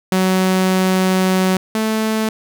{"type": "tone pair in turn", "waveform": "sawtooth", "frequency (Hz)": [187, 219], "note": ["F#3", "A3"], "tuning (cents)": [19, -8], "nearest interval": "minor third", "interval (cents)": 273, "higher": "second", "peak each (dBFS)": [-9, -12], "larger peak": "first", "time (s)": [[0.12, 1.57], [1.75, 2.29]], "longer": "first", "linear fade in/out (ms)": 2, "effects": []}